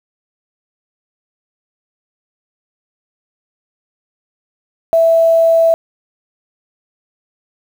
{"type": "tone with quantisation", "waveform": "sine", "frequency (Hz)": 659.3, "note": "E5", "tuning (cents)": 0, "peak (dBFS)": -7, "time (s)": [4.93, 5.74], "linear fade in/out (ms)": 0, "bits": 6, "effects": []}